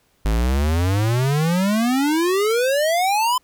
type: exponential sweep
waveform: square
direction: up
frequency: 51 to 1032 Hz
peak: -17 dBFS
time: 0.25-3.38 s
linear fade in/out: 5 ms
effects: pink hiss -62 dBFS RMS until 3.43 s